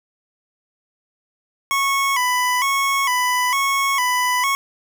25% pulse tone with vibrato, 1046 Hz, C6, 1 cent flat, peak -13 dBFS, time 1.71-4.55 s, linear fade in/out 0 ms, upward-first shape square, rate 1.1 Hz, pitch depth 88 cents each way, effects none

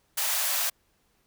white high-pass noise, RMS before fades -27 dBFS, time 0.17-0.7 s, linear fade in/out 10 ms, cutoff 550 Hz, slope 96 dB/octave, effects pink hiss -69 dBFS RMS until 1.26 s

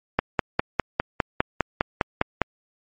click train, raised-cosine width 0.5 ms, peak -3 dBFS, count 12, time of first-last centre 0.19-2.417 s, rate 4.94 Hz, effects MP3 32 kbps

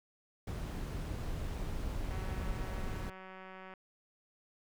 brown noise, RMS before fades -38 dBFS, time 0.47-3.1 s, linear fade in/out 5 ms
click train, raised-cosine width 0.5 ms, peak -35 dBFS, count 307, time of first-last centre 2.11-3.738 s, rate 188 Hz
effects none

